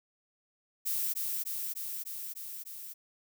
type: noise with echo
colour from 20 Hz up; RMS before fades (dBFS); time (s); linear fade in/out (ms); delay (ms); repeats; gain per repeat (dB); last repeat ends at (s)
violet; -32; 0.85-1.14; 20; 300; 6; -2; 2.94
effects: none